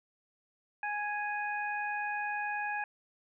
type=harmonic tone; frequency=830.6 Hz; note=G#5; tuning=in tune; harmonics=1 / 2 / 3; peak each=-35 / -36 / -40 dBFS; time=0.83-2.84 s; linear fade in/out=2 ms; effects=none